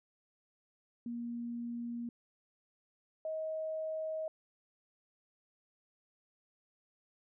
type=tone pair in turn; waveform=sine; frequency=236.8 / 632.2 Hz; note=A#3 / D#5; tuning=+27 / +27 cents; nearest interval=octave + perfect fourth; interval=1700 cents; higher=second; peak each=-37 / -35 dBFS; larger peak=second; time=1.06-2.09 / 3.25-4.28 s; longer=neither; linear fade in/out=2 ms; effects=none